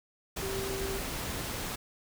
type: tone in noise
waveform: sine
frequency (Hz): 388.2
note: G4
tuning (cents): -17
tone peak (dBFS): -35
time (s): 0.42-0.99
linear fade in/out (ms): 10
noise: pink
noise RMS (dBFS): -36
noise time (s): 0.36-1.76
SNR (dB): -2
effects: none